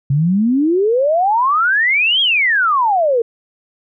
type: exponential two-way sweep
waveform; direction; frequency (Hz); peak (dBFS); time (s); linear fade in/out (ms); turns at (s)
sine; up then down; 133.2 to 3322 to 445.4; -11; 0.1-3.22; 5; 2.21
effects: none